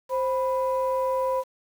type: tone pair together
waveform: sine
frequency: 524.5 / 987.8 Hz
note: C5 / B5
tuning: +4 / 0 cents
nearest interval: major seventh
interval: 1096 cents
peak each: -23 / -26 dBFS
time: 0.09-1.44 s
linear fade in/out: 50 ms
effects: tanh soft clip ceiling -16 dBFS + 8-bit